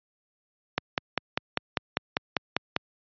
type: click train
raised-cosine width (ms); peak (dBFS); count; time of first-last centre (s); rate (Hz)
0.3; -7; 11; 0.78-2.764; 5.04
effects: high-pass 100 Hz 12 dB/octave + resampled to 11025 Hz